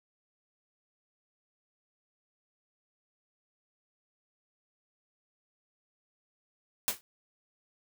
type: noise with exponential decay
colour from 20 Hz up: white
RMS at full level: -25 dBFS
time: 6.88-7.01 s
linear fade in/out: 0 ms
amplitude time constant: 27 ms
effects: none